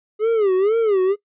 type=tone with vibrato; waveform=triangle; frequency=412.9 Hz; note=G#4; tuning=10 cents flat; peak=-12 dBFS; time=0.19-1.16 s; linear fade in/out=50 ms; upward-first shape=sine; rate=2.1 Hz; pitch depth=190 cents each way; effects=noise-tail reverb RT60 0.1 s tail -21 dB re dry + resampled to 8000 Hz